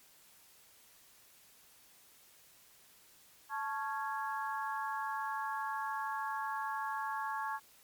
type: harmonic tone with a mistuned harmonic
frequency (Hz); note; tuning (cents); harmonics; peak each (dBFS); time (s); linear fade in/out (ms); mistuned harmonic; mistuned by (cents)
276.8; C#4; -2; 3 / 4 / 5 / 6; -38 / -39 / -46 / -42; 3.49-7.6; 50; 3; +89
effects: white hiss -62 dBFS RMS until 7.83 s + MP3 96 kbps

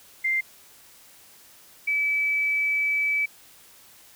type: tone pair in turn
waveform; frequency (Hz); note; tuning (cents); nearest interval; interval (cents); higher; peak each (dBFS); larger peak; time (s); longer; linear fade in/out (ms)
sine; 2093 / 2300; C7 / D7; 0 / -37; major second; 163; second; -21; neither; 0.24-0.41 / 1.87-3.26; second; 10
effects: white hiss -52 dBFS RMS until 4.15 s

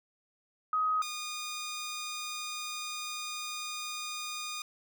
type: tone pair in turn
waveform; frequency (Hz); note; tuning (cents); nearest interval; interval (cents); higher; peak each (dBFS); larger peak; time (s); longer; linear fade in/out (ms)
sine / 10% pulse; 1259 / 1223.9; D#6 / D#6; +20 / -29; unison; 49; first; -26 / -28; first; 0.73-1.02 / 1.02-4.62; second; 2
effects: none

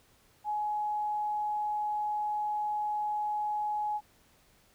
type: tone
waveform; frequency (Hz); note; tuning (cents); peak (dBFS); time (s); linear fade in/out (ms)
sine; 841; G#5; +22; -29; 0.44-4.01; 50
effects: pink hiss -64 dBFS RMS until 4.74 s

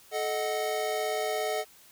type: chord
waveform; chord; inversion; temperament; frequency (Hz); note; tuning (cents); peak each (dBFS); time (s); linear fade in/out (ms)
square; D# diminished; second; equal with one note detuned; 432.7 / 622.3 / 740; A4 / D#5 / F#5; -29 / 0 / 0; -33 / -33 / -34; 0.11-1.65; 50
effects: white hiss -56 dBFS RMS until 1.91 s

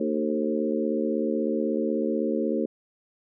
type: harmonic tone with a mistuned harmonic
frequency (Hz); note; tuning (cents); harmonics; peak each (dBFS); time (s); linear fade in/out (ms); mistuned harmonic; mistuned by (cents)
76.2; D#2; -36; 3 / 4 / 5 / 6 / 7; -28 / -29 / -30 / -31 / -31; 0-2.66; 5; 6; -26
effects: none

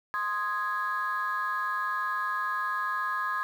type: chord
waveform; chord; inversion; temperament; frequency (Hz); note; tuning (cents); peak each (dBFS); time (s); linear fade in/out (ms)
sine; Ab major; first; equal; 1046.5 / 1244.5 / 1661.2; C6 / Eb6 / Ab6; 0 / 0 / 0; -31; 0.14-3.43; 0
effects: tanh soft clip ceiling -21 dBFS + 9-bit

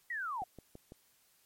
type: linear sweep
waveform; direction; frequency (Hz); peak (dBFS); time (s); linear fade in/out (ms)
sine; down; 1975.5 to 698.5; -35; 0.1-0.44; 5
type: click train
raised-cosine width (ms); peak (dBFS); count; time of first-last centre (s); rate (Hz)
2; -35; 4; 0.42-0.921; 5.99
effects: white hiss -69 dBFS RMS until 1.45 s + MP3 64 kbps

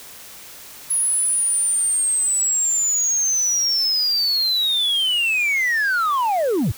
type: linear sweep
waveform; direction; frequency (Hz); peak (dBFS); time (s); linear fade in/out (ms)
sine; down; 10548 to 78.4; -14; 0.9-6.72; 10
effects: tanh soft clip ceiling -16 dBFS + white hiss -40 dBFS RMS until 6.77 s

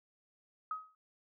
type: tone with exponential decay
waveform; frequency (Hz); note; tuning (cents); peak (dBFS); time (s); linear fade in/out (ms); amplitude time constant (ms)
sine; 1265; D#6; +28; -32; 0.71-0.95; 2; 52
effects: none

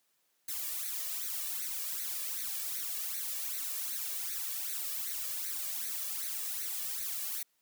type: noise with flanger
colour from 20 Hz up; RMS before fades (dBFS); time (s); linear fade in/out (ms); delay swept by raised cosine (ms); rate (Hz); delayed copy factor
blue; -37; 0.48-7.43; 5; 0.48 to 1.78; 2.6; +0.85
effects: white hiss -75 dBFS RMS until 7.61 s + high-pass 150 Hz 12 dB/octave

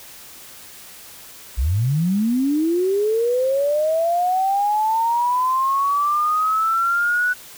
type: linear sweep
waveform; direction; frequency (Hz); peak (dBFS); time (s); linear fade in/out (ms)
sine; up; 54.3 to 1488; -16; 1.57-7.34; 20
effects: white hiss -41 dBFS RMS until 7.57 s

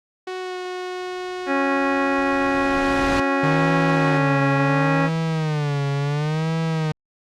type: tone with pitch glide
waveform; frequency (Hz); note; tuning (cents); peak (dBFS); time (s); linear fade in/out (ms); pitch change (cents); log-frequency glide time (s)
sawtooth; 370 to 364.9; F#4 to F#4; 0 to -24; -23; 0.27-4.18; 5; -24; 0.39-0.57
type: noise with exponential growth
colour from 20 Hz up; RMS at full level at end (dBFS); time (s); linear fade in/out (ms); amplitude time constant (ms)
pink; -24; 0.9-3.2; 2; 500
type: harmonic tone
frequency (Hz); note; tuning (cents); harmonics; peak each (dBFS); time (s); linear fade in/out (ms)
275.4; C#4; -11; 1 / 2 / 3 / 4 / 5 / 6 / 7 / 9; -22 / -25 / -27 / -28 / -29 / -30 / -30 / -32; 1.46-5.1; 50
type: tone with vibrato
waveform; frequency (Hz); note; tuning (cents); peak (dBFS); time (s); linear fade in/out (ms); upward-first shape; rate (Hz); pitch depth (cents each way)
45% pulse; 151.1; D3; +50; -20; 3.43-6.92; 5; sine; 0.71; 130
effects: low-pass 5000 Hz 12 dB/octave + Opus 48 kbps

